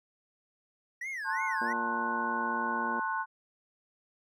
triangle tone with vibrato, 1866 Hz, A#6, 1 cent sharp, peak -33 dBFS, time 1.01-1.73 s, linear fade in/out 5 ms, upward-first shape sine, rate 2.9 Hz, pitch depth 260 cents each way
sine chord, F# diminished, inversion first, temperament just, 888 / 1065.6 / 1480 Hz, A5 / C6 / F#6, +16 / +31 / 0 cents, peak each -34 dBFS, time 1.24-3.26 s, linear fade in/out 50 ms
harmonic tone, 116.4 Hz, A#2, 2 cents flat, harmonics 2 / 3 / 4 / 5 / 6 / 7 / 8, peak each -38 / -42 / -44 / -46 / -48 / -49 / -50 dBFS, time 1.61-3 s, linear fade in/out 5 ms
effects none

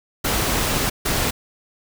pink noise bursts at uneven times, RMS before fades -21 dBFS, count 2, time 0.24-0.9 / 1.05-1.31 s, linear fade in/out 10 ms, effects none

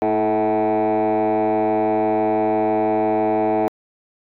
sine tone with frequency modulation, 540 Hz, C#5, 45 cents flat, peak -13 dBFS, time 0.02-3.68 s, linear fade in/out 0 ms, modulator 106 Hz, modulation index 2.6, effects tanh soft clip ceiling -15 dBFS

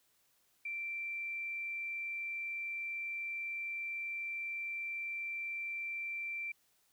sine tone, 2349 Hz, D7, in tune, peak -37 dBFS, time 0.65-6.52 s, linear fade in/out 5 ms, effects white hiss -73 dBFS RMS until 6.92 s

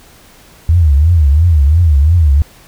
sine tone with vibrato, 77.78 Hz, D#2, in tune, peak -5 dBFS, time 0.69-2.42 s, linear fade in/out 0 ms, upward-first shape triangle, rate 2.9 Hz, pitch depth 250 cents each way, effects pink hiss -42 dBFS RMS until 2.67 s

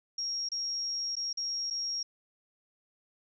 sine tone with dropouts, 5588 Hz, F8, in tune, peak -31 dBFS, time 0.18-2.03 s, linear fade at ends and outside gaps 5 ms, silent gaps 0.489-0.517 / 1.155-1.166 / 1.33-1.372 / 1.702-1.707 s, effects none

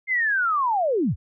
sine linear sweep, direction down, 2120 to 51.91 Hz, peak -19 dBFS, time 0.07-1.16 s, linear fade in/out 50 ms, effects none

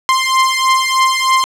sawtooth beating tone pair, 1046.5 / 1049.7 Hz, C6 / C6, 0 / +5 cents, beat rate 3.2 Hz, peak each -10 dBFS, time 0.09-1.44 s, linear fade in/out 0 ms, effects low-pass 9000 Hz 12 dB/octave + 7-bit

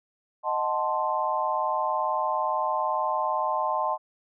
sine chord, D# diminished seventh, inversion none, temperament equal, 622.3 / 740 / 880 / 1046.5 Hz, D#5 / F#5 / A5 / C6, 0 / 0 / 0 / 0 cents, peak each -30 / -32 / -28 / -28 dBFS, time 0.43-3.98 s, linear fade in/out 50 ms, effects none

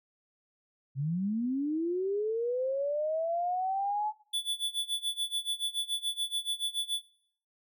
sine linear sweep, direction up, 128.6 to 863 Hz, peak -28 dBFS, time 0.95-4.13 s, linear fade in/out 50 ms
square tone with tremolo, 3461 Hz, A7, 29 cents flat, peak -28 dBFS, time 4.33-7.02 s, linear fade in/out 10 ms, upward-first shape sine, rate 7 Hz, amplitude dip 90%
effects noise-tail reverb RT60 0.7 s tail -24 dB re dry

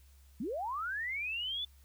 sine linear sweep, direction up, 183.9 to 3520 Hz, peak -34 dBFS, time 0.4-1.65 s, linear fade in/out 5 ms, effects added 68 Hz sine -57 dBFS peak until 1.84 s + white hiss -68 dBFS RMS until 1.84 s

